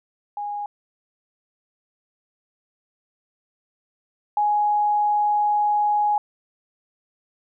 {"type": "tone pair in turn", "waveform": "sine", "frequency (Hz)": [824, 833.6], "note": ["G#5", "G#5"], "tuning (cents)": [-14, 6], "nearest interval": "unison", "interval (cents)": 20, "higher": "second", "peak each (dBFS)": [-26, -17], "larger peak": "second", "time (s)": [[0.37, 0.66], [4.37, 6.18]], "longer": "second", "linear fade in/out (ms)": 2, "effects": []}